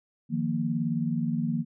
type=chord; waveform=sine; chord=Eb suspended second; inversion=none; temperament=equal; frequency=155.56 / 174.61 / 233.1 Hz; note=Eb3 / F3 / Bb3; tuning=0 / 0 / 0 cents; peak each=-30 / -31 / -28 dBFS; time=0.29-1.65 s; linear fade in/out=50 ms; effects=none